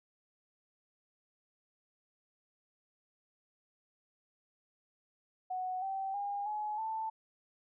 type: tone with pitch steps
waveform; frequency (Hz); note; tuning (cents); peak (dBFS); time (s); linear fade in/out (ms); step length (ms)
sine; 740 / 773.7 / 808.8 / 845.6 / 884.1; F#5 / G5 / G#5 / G#5 / A5; 0 / -23 / -46 / +31 / +8; -34; 5.5-7.1; 10; 320
effects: none